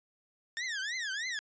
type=tone with vibrato; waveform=sawtooth; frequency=1777 Hz; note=A6; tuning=17 cents sharp; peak=-30 dBFS; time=0.57-1.39 s; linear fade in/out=0 ms; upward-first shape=triangle; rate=3.2 Hz; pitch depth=290 cents each way; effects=resampled to 16000 Hz